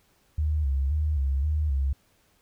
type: tone with vibrato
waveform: sine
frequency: 72 Hz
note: D2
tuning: 34 cents flat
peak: -22 dBFS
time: 0.38-1.93 s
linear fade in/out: 5 ms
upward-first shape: square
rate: 1.9 Hz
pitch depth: 98 cents each way
effects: pink hiss -65 dBFS RMS until 2.41 s